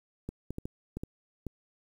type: clicks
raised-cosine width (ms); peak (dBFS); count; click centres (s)
3; -23; 7; 0.29 / 0.506 / 0.584 / 0.655 / 0.97 / 1.035 / 1.467
effects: 9-bit